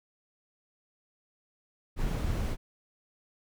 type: noise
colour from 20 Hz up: brown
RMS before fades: -30 dBFS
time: 1.96-2.57 s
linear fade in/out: 50 ms
effects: none